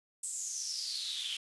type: noise with high-pass filter sweep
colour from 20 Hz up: pink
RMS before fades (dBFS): -38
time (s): 0.23-1.37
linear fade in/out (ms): 5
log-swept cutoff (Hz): 8200 to 3000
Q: 8.1
effects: resampled to 24000 Hz